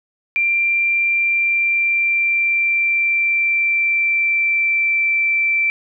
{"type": "tone with pitch glide", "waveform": "sine", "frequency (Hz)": [2368, 2338], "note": ["D7", "D7"], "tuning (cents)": [14, -8], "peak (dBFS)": -14, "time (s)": [0.36, 5.7], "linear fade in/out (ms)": 0, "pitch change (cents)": -22, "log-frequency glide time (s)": [1.1, 5.07], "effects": []}